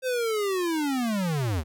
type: linear sweep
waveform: square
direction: down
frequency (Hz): 523.3 to 69.3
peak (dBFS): -25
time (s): 0.02-1.64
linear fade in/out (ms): 50
effects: none